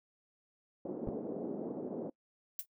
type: band-pass noise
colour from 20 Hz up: pink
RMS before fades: -40 dBFS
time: 0.85-2.1 s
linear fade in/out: 5 ms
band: 210 to 550 Hz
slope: 24 dB/octave
type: clicks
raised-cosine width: 2 ms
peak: -23 dBFS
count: 2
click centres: 1.074 / 1.088 s
type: noise with exponential decay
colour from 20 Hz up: violet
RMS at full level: -34 dBFS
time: 2.59-2.66 s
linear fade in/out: 2 ms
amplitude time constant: 15 ms
effects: noise-tail reverb RT60 0.1 s tail -24 dB re dry